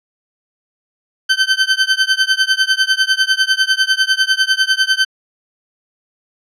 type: tone with tremolo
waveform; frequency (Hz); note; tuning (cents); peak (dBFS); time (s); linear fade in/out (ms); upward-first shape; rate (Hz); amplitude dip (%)
20% pulse; 1541; G6; -30; -3; 1.29-5.05; 10; triangle; 10; 100
effects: low-pass 7000 Hz 12 dB/octave